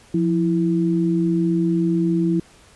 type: tone pair together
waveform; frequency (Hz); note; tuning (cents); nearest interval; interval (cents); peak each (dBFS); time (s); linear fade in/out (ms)
sine; 174.4 / 329.6; F3 / E4; -2 / 0; major seventh; 1102; -19; 0.14-2.4; 5
effects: pink hiss -50 dBFS RMS until 2.75 s + resampled to 24000 Hz